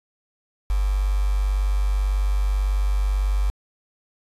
sine tone with quantisation, 49.09 Hz, G1, 3 cents sharp, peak -18 dBFS, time 0.7-3.5 s, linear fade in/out 0 ms, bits 6, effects resampled to 32000 Hz

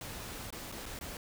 pink noise with dropouts, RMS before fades -43 dBFS, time 0.01-1.17 s, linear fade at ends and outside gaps 2 ms, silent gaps 0.505-0.525 / 0.718-0.722 / 0.857-0.861 / 0.99-1.01 s, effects none

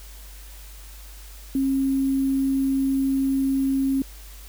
sine tone with sample-and-hold, 270 Hz, C#4, 45 cents flat, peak -19 dBFS, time 1.55-4.02 s, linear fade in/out 2 ms, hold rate 11025 Hz, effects added 50 Hz sine -40 dBFS peak until 4.48 s + white hiss -47 dBFS RMS until 4.48 s

